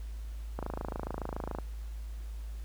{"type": "click train", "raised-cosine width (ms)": 1, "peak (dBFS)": -21, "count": 28, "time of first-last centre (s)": [0.59, 1.586], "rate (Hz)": 27.1, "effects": ["added 54 Hz sine -37 dBFS peak until 2.64 s", "pink hiss -59 dBFS RMS until 2.64 s"]}